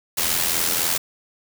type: noise with amplitude modulation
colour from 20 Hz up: white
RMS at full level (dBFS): -19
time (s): 0.17-0.98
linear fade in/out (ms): 10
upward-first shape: sine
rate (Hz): 83.6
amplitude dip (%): 60
effects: none